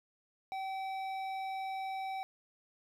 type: tone with hard clipping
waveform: sine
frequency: 768 Hz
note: G5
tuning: 36 cents flat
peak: -38 dBFS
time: 0.52-2.23 s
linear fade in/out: 0 ms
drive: 10 dB
effects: none